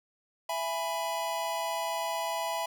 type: chord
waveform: square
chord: E major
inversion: none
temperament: equal with one note detuned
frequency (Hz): 666.1 / 830.6 / 987.8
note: E5 / G#5 / B5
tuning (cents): +18 / 0 / 0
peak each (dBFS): -35 / -37 / -35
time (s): 0.49-2.66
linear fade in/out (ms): 5
effects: none